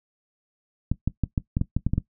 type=clicks; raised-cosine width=5 ms; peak=-10 dBFS; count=10; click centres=0.916 / 1.076 / 1.237 / 1.378 / 1.569 / 1.614 / 1.766 / 1.866 / 1.935 / 1.98 s; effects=noise-tail reverb RT60 0.1 s tail -17 dB re dry